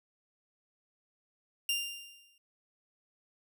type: tone with exponential decay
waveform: sawtooth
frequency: 2794 Hz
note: F7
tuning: in tune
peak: -24 dBFS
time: 1.69-2.38 s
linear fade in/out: 2 ms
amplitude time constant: 150 ms
effects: none